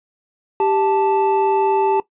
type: tone pair together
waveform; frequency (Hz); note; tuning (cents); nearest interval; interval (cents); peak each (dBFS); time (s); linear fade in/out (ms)
triangle; 392 / 878; G4 / A5; 0 / -4; octave + major second; 1396; -15; 0.6-2; 2
effects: noise-tail reverb RT60 0.1 s tail -17 dB re dry + resampled to 8000 Hz